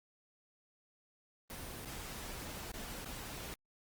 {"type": "noise with dropouts", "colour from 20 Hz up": "pink", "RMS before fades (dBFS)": -45, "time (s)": [1.5, 3.54], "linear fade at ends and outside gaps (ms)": 0, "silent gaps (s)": [[1.849, 1.856], [2.717, 2.74], [3.046, 3.058]], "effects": ["Opus 24 kbps"]}